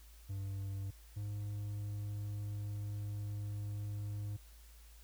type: tone pair in turn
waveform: triangle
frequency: 98 / 103.17 Hz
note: G2 / G#2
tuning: 0 / -11 cents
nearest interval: minor second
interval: 89 cents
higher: second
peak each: -36 / -36 dBFS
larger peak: neither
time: 0.29-0.91 / 1.16-4.37 s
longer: second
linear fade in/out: 10 ms
effects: added 55 Hz sine -55 dBFS peak until 5.03 s + white hiss -64 dBFS RMS until 5.03 s